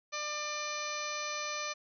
harmonic tone, 597 Hz, D5, 28 cents sharp, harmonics 1 / 2 / 3 / 4 / 5 / 6 / 7 / 8 / 9 / 10, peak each -43 / -40 / -45 / -41 / -51 / -48 / -45 / -48 / -51 / -42 dBFS, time 0.12-1.74 s, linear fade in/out 20 ms, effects none

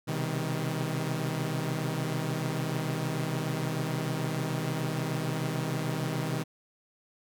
sawtooth tone cluster, 127.8 / 134.5 / 157.5 / 199.4 Hz, C3 / C3 / D#3 / G3, -40 / +48 / +21 / +30 cents, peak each -30 / -35 / -28 / -35 dBFS, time 0.07-6.44 s, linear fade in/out 20 ms, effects none

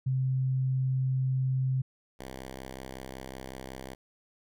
sine / 5% pulse tone pair in turn, 130.81 / 65.41 Hz, C3 / C2, 0 / 0 cents, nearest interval octave, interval 1200 cents, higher first, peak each -25 / -29 dBFS, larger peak first, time 0.06-1.82 / 2.19-3.95 s, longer neither, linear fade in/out 10 ms, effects none

